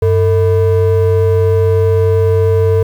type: ring-modulated tone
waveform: triangle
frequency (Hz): 272.4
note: C#4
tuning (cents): -30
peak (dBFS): -3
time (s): 0.02-2.83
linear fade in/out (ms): 5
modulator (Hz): 176
effects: 7-bit